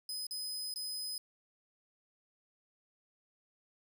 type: tone with dropouts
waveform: sawtooth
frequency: 5030 Hz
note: D#8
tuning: 18 cents sharp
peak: -35 dBFS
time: 0.09-1.18 s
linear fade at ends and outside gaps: 2 ms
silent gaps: 0.268-0.309 / 0.74-0.759 s
effects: none